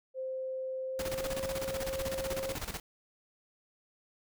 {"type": "tone with pitch glide", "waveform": "sine", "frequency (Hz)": [522, 533.9], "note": ["C5", "C5"], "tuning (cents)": [-4, 35], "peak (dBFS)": -34, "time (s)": [0.14, 2.56], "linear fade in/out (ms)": 50, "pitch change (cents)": 39, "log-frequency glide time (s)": [0.87, 1.36]}
{"type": "noise with tremolo", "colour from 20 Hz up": "pink", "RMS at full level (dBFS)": -37, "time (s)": [0.99, 2.8], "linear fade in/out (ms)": 2, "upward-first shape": "square", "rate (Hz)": 16, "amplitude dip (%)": 70}
{"effects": []}